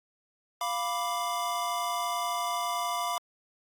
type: chord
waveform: square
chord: B diminished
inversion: second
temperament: equal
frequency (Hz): 698.5 / 987.8 / 1174.7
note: F5 / B5 / D6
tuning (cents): 0 / 0 / 0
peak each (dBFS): -34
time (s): 0.61-3.18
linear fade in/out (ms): 2
effects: AAC 64 kbps